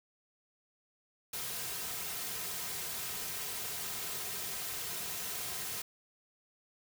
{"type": "noise with comb filter", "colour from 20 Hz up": "white", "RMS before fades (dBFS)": -39, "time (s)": [1.33, 5.82], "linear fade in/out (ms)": 5, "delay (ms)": 3.5, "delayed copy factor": -0.5, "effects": []}